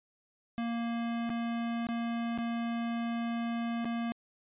square tone with dropouts, 233.1 Hz, A#3, in tune, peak -32 dBFS, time 0.58-4.12 s, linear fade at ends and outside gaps 0 ms, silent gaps 1.294-1.301 / 1.869-1.888 / 2.377-2.386 / 3.846-3.854 s, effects resampled to 8000 Hz

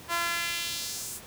sawtooth tone with high-pass filter sweep, 341.2 Hz, F4, 40 cents flat, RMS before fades -32 dBFS, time 0.08-1.21 s, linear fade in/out 50 ms, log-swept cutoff 1000 to 9400 Hz, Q 1.4, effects pink hiss -47 dBFS RMS until 1.26 s + high-pass 60 Hz 12 dB/octave

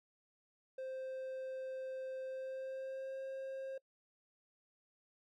triangle tone with pitch glide, 523.3 to 533.7 Hz, C5 to C5, 0 to +34 cents, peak -39 dBFS, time 0.78-3.78 s, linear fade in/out 5 ms, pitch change +34 cents, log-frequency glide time 2.25-3.21 s, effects noise-tail reverb RT60 0.1 s tail -24 dB re dry

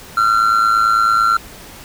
triangle tone with amplitude modulation, 1366 Hz, F6, 39 cents flat, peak -6 dBFS, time 0.17-1.37 s, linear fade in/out 5 ms, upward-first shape sine, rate 109 Hz, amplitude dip 65%, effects pink hiss -37 dBFS RMS until 1.84 s

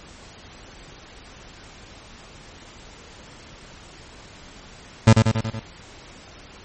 30% pulse tone with echo, 111.1 Hz, A2, 17 cents sharp, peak -5 dBFS, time 5.07-5.13 s, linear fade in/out 5 ms, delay 93 ms, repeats 5, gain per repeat -4 dB, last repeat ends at 5.595 s, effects pink hiss -44 dBFS RMS until 6.64 s + MP3 32 kbps

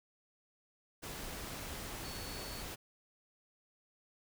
sine tone in noise, 4435 Hz, C#8, in tune, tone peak -50 dBFS, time 2.03-2.63 s, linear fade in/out 20 ms, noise pink, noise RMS -44 dBFS, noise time 1.02-2.76 s, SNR -9 dB, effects none

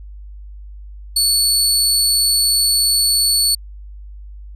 25% pulse tone, 4437 Hz, C#8, 1 cent sharp, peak -8 dBFS, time 1.16-3.55 s, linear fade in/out 5 ms, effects added 50 Hz sine -32 dBFS peak until 4.55 s

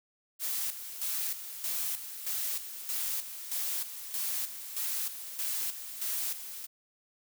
blue noise with tremolo, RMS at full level -33 dBFS, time 0.39-6.67 s, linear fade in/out 50 ms, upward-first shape square, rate 1.6 Hz, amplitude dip 65%, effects none

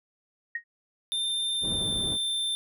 sine tone with exponential decay, 1871 Hz, A#6, 6 cents sharp, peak -25 dBFS, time 0.55-0.64 s, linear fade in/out 5 ms, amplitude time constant 18 ms
square tone with pitch glide, 3592 to 3569 Hz, A7 to A7, +35 to +24 cents, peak -27 dBFS, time 1.12-2.55 s, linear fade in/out 0 ms, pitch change -11 cents, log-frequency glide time 1.75-1.82 s
white low-pass noise, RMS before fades -36 dBFS, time 1.61-2.18 s, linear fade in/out 50 ms, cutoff 300 Hz, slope 12 dB/octave
effects none

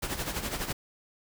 pink noise with tremolo, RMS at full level -31 dBFS, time 0.02-0.73 s, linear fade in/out 10 ms, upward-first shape sine, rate 12 Hz, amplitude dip 65%, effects none

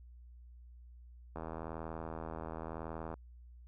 click train, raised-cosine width 1 ms, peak -28 dBFS, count 145, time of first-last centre 1.36-3.14 s, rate 80.9 Hz, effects added 60 Hz sine -52 dBFS peak until 3.67 s

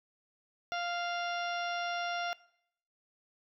harmonic tone, 697 Hz, F5, 4 cents flat, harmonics 1 / 2 / 3 / 4 / 5 / 6 / 7 / 8, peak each -35 / -38 / -44 / -43 / -46 / -51 / -56 / -48 dBFS, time 0.72-2.33 s, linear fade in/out 0 ms, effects noise-tail reverb RT60 0.7 s tail -21 dB re dry

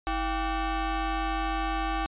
25% pulse ring-modulated tone, 370 Hz, F#4, in tune, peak -20 dBFS, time 0.07-2.06 s, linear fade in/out 0 ms, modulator 417 Hz, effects resampled to 8000 Hz

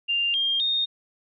sine tone with pitch steps, 2794 / 3209 / 3687 Hz, F7 / G7 / A#7, 0 / +40 / -20 cents, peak -21 dBFS, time 0.08-0.86 s, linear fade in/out 20 ms, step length 260 ms, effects none

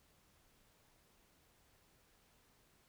silence, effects pink hiss -71 dBFS RMS until 2.88 s

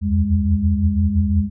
sine tone cluster, 72.3 / 81.7 / 87.6 / 204.4 Hz, D2 / E2 / F2 / G#3, -27 / -15 / +6 / -27 cents, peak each -26 / -19 / -19 / -19 dBFS, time 0.01-1.5 s, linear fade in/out 50 ms, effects none

